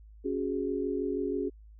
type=chord; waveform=sine; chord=C# suspended fourth; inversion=none; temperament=just; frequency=277.2 / 369.6 / 415.8 Hz; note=C#4 / F#4 / G#4; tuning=0 / -2 / +2 cents; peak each=-33 dBFS; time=0.24-1.5 s; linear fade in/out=20 ms; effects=added 53 Hz sine -49 dBFS peak until 1.79 s